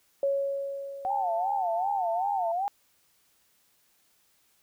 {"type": "tone with exponential decay", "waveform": "sine", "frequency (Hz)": 554.4, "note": "C#5", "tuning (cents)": 0, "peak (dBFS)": -22, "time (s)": [0.23, 2.26], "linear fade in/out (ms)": 2, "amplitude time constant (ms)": 440}
{"type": "tone with vibrato", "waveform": "sine", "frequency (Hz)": 740, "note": "F#5", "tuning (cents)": 0, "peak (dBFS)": -26, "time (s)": [1.05, 2.68], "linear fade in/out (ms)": 0, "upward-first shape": "sine", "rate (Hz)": 2.6, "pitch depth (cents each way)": 170}
{"type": "tone with pitch glide", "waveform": "sine", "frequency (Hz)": [884, 896.9], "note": ["A5", "A5"], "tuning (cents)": [8, 33], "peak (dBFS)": -32, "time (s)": [1.1, 2.52], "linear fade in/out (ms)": 5, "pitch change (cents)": 25, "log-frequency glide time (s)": [1.63, 2.33]}
{"effects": ["white hiss -67 dBFS RMS until 4.62 s"]}